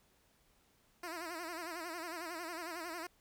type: tone with vibrato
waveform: 10% pulse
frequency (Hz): 336.9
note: E4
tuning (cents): +38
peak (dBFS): -33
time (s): 1.03-3.07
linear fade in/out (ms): 5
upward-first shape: sine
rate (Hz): 11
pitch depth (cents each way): 110
effects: pink hiss -71 dBFS RMS until 3.2 s